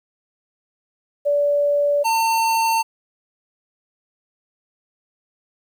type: tone pair in turn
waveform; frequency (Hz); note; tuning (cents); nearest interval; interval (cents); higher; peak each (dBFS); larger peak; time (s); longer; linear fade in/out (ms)
sine / square; 578 / 902.9; D5 / A5; -28 / +44; minor sixth; 772; second; -15 / -17; first; 1.25-2.04 / 2.04-2.83; neither; 20
effects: 9-bit